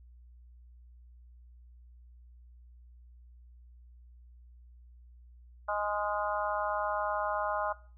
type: harmonic tone with a mistuned harmonic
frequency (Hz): 207.7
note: G#3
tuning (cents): 0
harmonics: 3 / 4 / 5 / 6 / 7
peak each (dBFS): -34 / -35 / -36 / -37 / -37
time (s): 5.68-7.73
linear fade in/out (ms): 10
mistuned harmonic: 7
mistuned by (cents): -26
effects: noise-tail reverb RT60 0.4 s tail -19 dB re dry + added 60 Hz sine -52 dBFS peak until 7.97 s